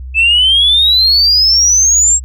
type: exponential sweep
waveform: sine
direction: up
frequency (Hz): 2598 to 7640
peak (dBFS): -5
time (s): 0.14-2.2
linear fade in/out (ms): 50
effects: tanh soft clip ceiling -2 dBFS + added 64 Hz sine -23 dBFS peak until 2.24 s

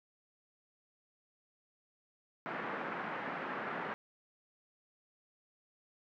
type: band-pass noise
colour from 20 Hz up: white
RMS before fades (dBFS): -40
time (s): 2.46-3.94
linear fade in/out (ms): 0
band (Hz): 160 to 1800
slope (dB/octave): 24
effects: none

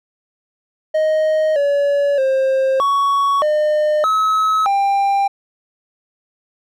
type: tone with pitch steps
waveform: triangle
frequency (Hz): 624 / 569 / 531 / 1118 / 606 / 1286 / 794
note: D#5 / C#5 / C5 / C#6 / D#5 / E6 / G5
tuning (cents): +5 / +45 / +25 / +14 / -46 / -43 / +22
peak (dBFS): -11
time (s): 0.94-5.28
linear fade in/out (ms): 10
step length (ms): 620
effects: none

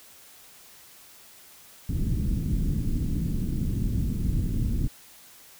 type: low-pass noise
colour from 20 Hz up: pink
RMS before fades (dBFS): -26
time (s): 1.89-4.88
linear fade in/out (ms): 5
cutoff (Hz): 250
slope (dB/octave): 24
effects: white hiss -51 dBFS RMS until 5.59 s

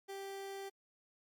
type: tone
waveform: 30% pulse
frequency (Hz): 392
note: G4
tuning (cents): 0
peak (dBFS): -40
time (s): 0.08-0.7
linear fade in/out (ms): 20
effects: MP3 96 kbps

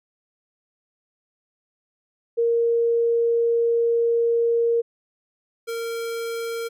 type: tone pair in turn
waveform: sine / square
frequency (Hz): 466.2 / 461.4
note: A#4 / A#4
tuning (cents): 0 / -18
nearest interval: unison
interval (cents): 18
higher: first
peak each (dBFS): -17 / -27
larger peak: first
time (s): 2.37-4.82 / 5.67-6.69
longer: first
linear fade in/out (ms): 20
effects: none

